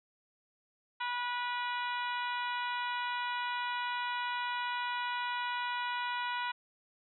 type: harmonic tone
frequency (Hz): 487.6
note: B4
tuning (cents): -22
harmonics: 2 / 3 / 4 / 5 / 6 / 7 / 8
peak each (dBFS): -35 / -39 / -43 / -44 / -45 / -47 / -49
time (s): 1-6.52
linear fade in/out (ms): 10
effects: none